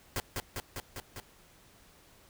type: noise with echo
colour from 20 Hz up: pink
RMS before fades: -33 dBFS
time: 0.16-0.2 s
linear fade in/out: 0 ms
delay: 200 ms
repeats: 5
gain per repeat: -2 dB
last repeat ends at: 1.2 s
effects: pink hiss -60 dBFS RMS until 2.29 s